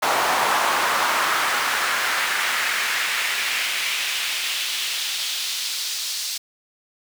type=noise with high-pass filter sweep; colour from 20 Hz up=brown; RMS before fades=-23 dBFS; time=0.02-6.38 s; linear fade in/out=10 ms; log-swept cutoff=850 to 4800 Hz; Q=1.6; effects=none